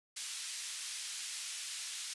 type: band-pass noise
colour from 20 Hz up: white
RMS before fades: -42 dBFS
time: 0.16-2.14 s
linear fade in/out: 10 ms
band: 2300 to 9200 Hz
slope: 12 dB/octave
effects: resampled to 24000 Hz